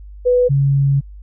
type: tone pair in turn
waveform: sine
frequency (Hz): 495.1 / 138.93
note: B4 / C#3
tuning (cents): +4 / +4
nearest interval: octave + minor seventh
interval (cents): 2200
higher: first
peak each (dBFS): -10 / -11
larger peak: first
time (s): 0.25-0.49 / 0.49-1.01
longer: second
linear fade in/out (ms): 20
effects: added 50 Hz sine -33 dBFS peak until 1.22 s